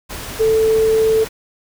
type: tone in noise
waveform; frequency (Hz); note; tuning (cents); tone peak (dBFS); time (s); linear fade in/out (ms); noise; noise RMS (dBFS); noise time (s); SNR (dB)
sine; 441.9; A4; +7; -11; 0.39-1.25; 20; pink; -29; 0.09-1.29; +15
effects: none

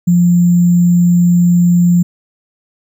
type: tone with sample-and-hold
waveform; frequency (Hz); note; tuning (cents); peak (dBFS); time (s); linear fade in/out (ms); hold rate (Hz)
sine; 174.61; F3; 0; -6; 0.07-2.03; 10; 7350
effects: none

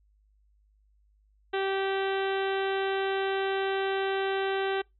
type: harmonic tone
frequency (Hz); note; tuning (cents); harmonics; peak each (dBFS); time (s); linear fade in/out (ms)
388.2; G4; -17; 1 / 2 / 3 / 4 / 5 / 6 / 7 / 8 / 9 / 10; -28 / -33 / -40 / -36 / -41 / -46 / -43 / -43 / -46 / -47; 1.53-4.82; 10
effects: noise-tail reverb RT60 0.2 s tail -26 dB re dry + added 51 Hz sine -62 dBFS peak until 4.99 s

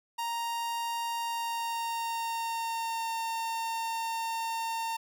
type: tone with pitch glide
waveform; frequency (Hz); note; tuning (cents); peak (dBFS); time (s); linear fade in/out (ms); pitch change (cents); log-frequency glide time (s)
45% pulse; 932.3 to 910.5; A#5 to A#5; 0 to -41; -31; 0.18-4.97; 10; -41; 1.17-3.1
effects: none

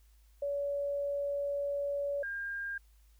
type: tone pair in turn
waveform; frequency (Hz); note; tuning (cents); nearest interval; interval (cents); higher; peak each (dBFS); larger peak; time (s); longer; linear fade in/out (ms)
sine; 568 / 1606.5; C#5 / G6; +42 / +42; octave + tritone; 1800; second; -31 / -35; first; 0.42-2.23 / 2.23-2.78; first; 5
effects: added 53 Hz sine -59 dBFS peak until 3.19 s + white hiss -72 dBFS RMS until 3.19 s

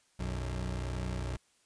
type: tone pair together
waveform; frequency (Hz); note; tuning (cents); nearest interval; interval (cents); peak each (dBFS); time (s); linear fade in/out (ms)
25% pulse; 61.93 / 91.7; B1 / F#2; +5 / -15; perfect fifth; 680; -31 / -36; 0.19-1.37; 10
effects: white hiss -69 dBFS RMS until 1.65 s + resampled to 22050 Hz

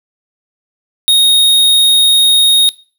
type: tone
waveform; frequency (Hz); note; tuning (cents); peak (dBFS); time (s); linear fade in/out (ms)
square; 3729; A#7; 0; -6; 1.08-2.69; 0
effects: noise-tail reverb RT60 0.4 s tail -22 dB re dry

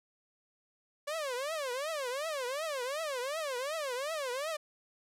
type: tone with vibrato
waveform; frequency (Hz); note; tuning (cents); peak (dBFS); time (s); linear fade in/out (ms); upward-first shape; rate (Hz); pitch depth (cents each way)
sawtooth; 563; C#5; +27; -30; 1.07-4.57; 10; triangle; 2.7; 290
effects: low-pass 12000 Hz 12 dB/octave

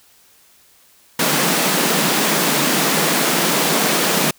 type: high-pass noise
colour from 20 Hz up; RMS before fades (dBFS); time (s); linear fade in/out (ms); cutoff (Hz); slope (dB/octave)
pink; -17; 1.19-4.31; 5; 150; 96
effects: white hiss -52 dBFS RMS until 4.38 s

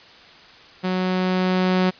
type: tone with level ramp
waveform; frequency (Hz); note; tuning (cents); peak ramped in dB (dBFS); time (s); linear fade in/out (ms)
sawtooth; 184.5; F#3; -5; -17 to -12; 0.83-1.91; 20
effects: white hiss -46 dBFS RMS until 1.99 s + resampled to 11025 Hz

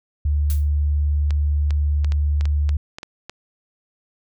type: tone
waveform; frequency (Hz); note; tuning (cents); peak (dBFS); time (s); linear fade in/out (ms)
sine; 73.42; D2; 0; -16; 0.25-2.77; 5
type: noise with exponential decay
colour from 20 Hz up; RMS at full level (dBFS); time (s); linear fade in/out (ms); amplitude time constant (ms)
blue; -29; 0.5-0.68; 0; 37
type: clicks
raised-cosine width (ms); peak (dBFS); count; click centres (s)
0.2; -16; 10; 1.307 / 1.707 / 2.046 / 2.121 / 2.41 / 2.455 / 2.692 / 2.985 / 3.031 / 3.296
effects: none

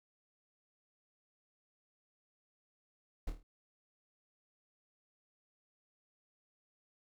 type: noise with echo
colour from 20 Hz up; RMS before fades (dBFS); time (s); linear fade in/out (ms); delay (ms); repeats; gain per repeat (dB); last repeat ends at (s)
brown; -35; 3.27-3.3; 5; 26; 5; -6; 3.43
effects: none

